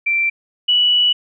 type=tone pair in turn; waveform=sine; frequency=2349 / 2948 Hz; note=D7 / F#7; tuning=0 / -7 cents; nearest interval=major third; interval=393 cents; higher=second; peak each=-14 / -11 dBFS; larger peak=second; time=0.06-0.3 / 0.68-1.13 s; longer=second; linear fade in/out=10 ms; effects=none